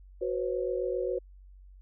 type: chord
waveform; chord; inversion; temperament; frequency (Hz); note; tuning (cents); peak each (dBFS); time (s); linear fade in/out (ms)
sine; F# suspended fourth; none; equal with one note detuned; 370 / 493.9 / 541.4; F#4 / B4 / C#5; 0 / 0 / -41; -32 / -32 / -34; 0.21-1.19; 10
effects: added 47 Hz sine -49 dBFS peak until 1.81 s